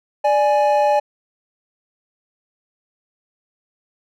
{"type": "tone pair together", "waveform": "triangle", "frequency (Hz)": [589.7, 834], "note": ["D5", "G#5"], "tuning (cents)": [7, 7], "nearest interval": "tritone", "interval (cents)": 600, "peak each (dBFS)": -14, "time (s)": [0.24, 1], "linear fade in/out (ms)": 10, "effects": []}